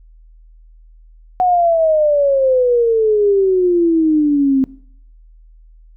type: exponential sweep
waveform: sine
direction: down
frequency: 740 to 262.4 Hz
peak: -10 dBFS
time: 1.4-4.64 s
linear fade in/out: 0 ms
effects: noise-tail reverb RT60 0.6 s tail -21 dB re dry + added 40 Hz sine -41 dBFS peak until 5.96 s